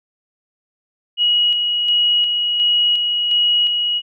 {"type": "tone with tremolo", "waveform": "sine", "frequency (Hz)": 2904, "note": "F#7", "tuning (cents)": -33, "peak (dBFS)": -12, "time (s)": [1.17, 4.02], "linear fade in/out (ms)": 50, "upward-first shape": "square", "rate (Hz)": 1.4, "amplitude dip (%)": 35, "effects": []}